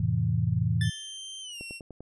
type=chord; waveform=sine; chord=F major seventh; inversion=none; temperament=equal; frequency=87.31 / 110 / 130.81 / 164.81 Hz; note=F2 / A2 / C3 / E3; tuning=0 / 0 / 0 / 0 cents; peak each=-32 / -26 / -30 / -29 dBFS; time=0-0.9 s; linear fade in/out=5 ms
type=tone with exponential decay; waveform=25% pulse; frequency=1756 Hz; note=A6; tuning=4 cents flat; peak=-26 dBFS; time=0.81-1.18 s; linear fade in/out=2 ms; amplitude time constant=79 ms
type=tone with pitch glide; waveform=sawtooth; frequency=3136 to 2730 Hz; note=G7 to F7; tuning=0 to -40 cents; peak=-35 dBFS; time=0.82-1.81 s; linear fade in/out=50 ms; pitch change=-240 cents; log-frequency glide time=1.41-1.61 s
type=click train; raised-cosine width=2 ms; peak=-29 dBFS; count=5; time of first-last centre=1.61-2.006 s; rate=10.1 Hz
effects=resampled to 24000 Hz